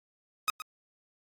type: tone with echo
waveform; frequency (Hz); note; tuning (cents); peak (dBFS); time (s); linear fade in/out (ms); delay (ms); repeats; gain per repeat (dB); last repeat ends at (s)
sawtooth; 1256; D#6; +16; -21; 0.48-0.5; 0; 120; 1; -12; 0.62
effects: Opus 48 kbps